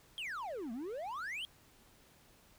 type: exponential two-way sweep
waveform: triangle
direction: down then up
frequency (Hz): 3308 to 215.6 to 3308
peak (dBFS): -37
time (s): 0.18-1.45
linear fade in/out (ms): 0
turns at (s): 0.72
effects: pink hiss -64 dBFS RMS until 2.58 s